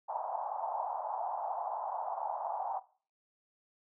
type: band-pass noise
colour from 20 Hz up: white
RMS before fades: -37 dBFS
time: 0.08-2.8 s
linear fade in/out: 20 ms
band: 700 to 910 Hz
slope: 48 dB/octave
effects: noise-tail reverb RT60 0.4 s tail -18 dB re dry